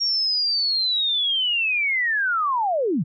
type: linear sweep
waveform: sine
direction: down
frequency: 5600 to 123.5 Hz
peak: -19 dBFS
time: 0-3.04 s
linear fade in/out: 20 ms
effects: none